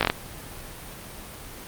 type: slowing click train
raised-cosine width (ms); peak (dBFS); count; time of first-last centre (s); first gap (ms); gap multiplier
0.3; -3; 5; 0.01-0.1; 18; 1.15
effects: pink hiss -40 dBFS RMS until 1.67 s + Opus 32 kbps